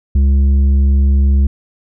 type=tone with tanh clipping; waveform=triangle; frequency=68.7 Hz; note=C#2; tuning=15 cents flat; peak=-9 dBFS; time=0.15-1.47 s; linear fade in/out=5 ms; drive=11 dB; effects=none